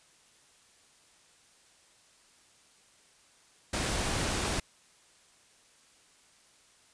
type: noise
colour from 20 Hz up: pink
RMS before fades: -31 dBFS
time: 3.73-4.6 s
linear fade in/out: 5 ms
effects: white hiss -62 dBFS RMS until 6.93 s + resampled to 22050 Hz